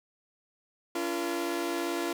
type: tone cluster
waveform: sawtooth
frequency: 284.3 / 342 / 470.3 Hz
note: C#4 / F4 / A#4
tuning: +44 / -36 / +15 cents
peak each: -32 / -27 / -35 dBFS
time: 0.95-2.13 s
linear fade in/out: 5 ms
effects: none